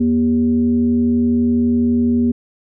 sine tone with frequency modulation, 240 Hz, B3, 49 cents flat, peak -12 dBFS, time 0-2.32 s, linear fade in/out 10 ms, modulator 156 Hz, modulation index 0.44, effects none

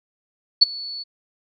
sine tone with ADSR envelope, 4435 Hz, C#8, in tune, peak -5 dBFS, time 0.61-1.04 s, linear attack 15 ms, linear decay 17 ms, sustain -24 dB, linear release 22 ms, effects none

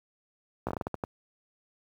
slowing click train, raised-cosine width 1 ms, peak -17 dBFS, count 9, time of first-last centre 0.67-1.038 s, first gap 16 ms, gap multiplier 1.29, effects high-pass 60 Hz 12 dB/octave + 9-bit

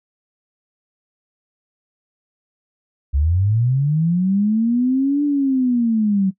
sine linear two-way sweep, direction up then down, 65.41 to 293.4 to 186.4 Hz, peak -14 dBFS, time 3.13-6.31 s, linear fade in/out 20 ms, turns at 5.24 s, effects noise-tail reverb RT60 0.1 s tail -20 dB re dry

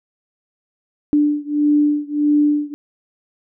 sine beating tone pair, 294.4 / 296 Hz, D4 / D4, +4 / +14 cents, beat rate 1.6 Hz, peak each -16 / -17 dBFS, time 1.13-2.74 s, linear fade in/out 0 ms, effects none

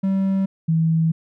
triangle / sine tone pair in turn, 192.9 / 162.21 Hz, G3 / E3, -28 / -28 cents, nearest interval minor third, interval 300 cents, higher first, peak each -15 dBFS, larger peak neither, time 0.03-0.46 / 0.68-1.12 s, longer second, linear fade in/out 10 ms, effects none

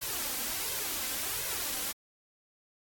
white noise with flanger, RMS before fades -34 dBFS, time 0.01-1.93 s, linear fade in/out 20 ms, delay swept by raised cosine 1.9 to 3.9 ms, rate 1.4 Hz, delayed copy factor +0.6, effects AAC 64 kbps

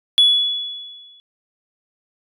sine tone with exponential decay, 3403 Hz, G#7, 41 cents sharp, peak -6 dBFS, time 0.18-1.2 s, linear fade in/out 0 ms, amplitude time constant 220 ms, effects tanh soft clip ceiling -6 dBFS

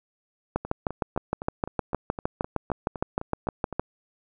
two click trains, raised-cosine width 1 ms, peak -19 / -10 dBFS, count 13 / 22, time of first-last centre 0.65-3.727 / 0.56-3.796 s, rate 3.9 / 6.49 Hz, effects none

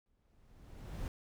brown noise with exponential growth, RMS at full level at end -38 dBFS, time 0.06-1.08 s, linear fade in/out 1 ms, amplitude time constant 220 ms, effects none

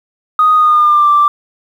sine tone with pitch glide, 1244.5 to 1174.7 Hz, D#6 to D6, 0 to 0 cents, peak -5 dBFS, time 0.39-1.28 s, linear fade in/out 2 ms, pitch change -100 cents, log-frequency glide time 0.55-1.1 s, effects tanh soft clip ceiling -1 dBFS + 7-bit

